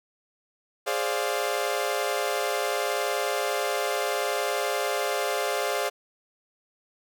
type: chord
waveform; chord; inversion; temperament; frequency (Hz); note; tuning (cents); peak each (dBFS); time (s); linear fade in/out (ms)
sawtooth; D half-diminished seventh; second; equal with one note detuned; 415.3 / 526.6 / 587.3 / 698.5; Ab4 / C5 / D5 / F5; 0 / +11 / 0 / 0; -27; 0.86-5.9; 20
effects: none